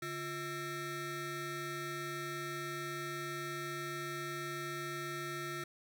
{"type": "ring-modulated tone", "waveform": "25% pulse", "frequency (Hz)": 493.9, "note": "B4", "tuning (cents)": 0, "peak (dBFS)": -32, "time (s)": [0.02, 5.64], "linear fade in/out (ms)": 5, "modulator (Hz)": 843, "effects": []}